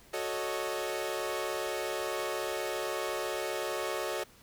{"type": "chord", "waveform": "sawtooth", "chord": "D# half-diminished seventh", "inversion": "first", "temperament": "equal", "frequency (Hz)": [370, 440, 554.4, 622.3], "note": ["F#4", "A4", "C#5", "D#5"], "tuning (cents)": [0, 0, 0, 0], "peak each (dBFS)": -34, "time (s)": [0.13, 4.24], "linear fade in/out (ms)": 10, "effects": ["pink hiss -58 dBFS RMS until 4.42 s"]}